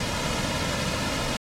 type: noise with comb filter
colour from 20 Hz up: pink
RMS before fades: -27 dBFS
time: 0-1.37 s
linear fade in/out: 5 ms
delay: 2.6 ms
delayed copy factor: -0.6
effects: low-pass 7000 Hz 12 dB/octave + AAC 64 kbps